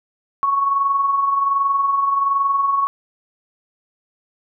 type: tone with amplitude modulation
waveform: sine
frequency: 1108.7 Hz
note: C#6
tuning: in tune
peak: -13 dBFS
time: 0.43-2.87 s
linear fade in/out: 0 ms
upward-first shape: sine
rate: 21.3 Hz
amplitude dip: 45%
effects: none